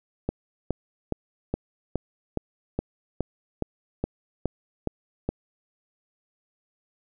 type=click train; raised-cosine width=2 ms; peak=-12 dBFS; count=13; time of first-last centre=0.29-5.29 s; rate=2.4 Hz; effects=none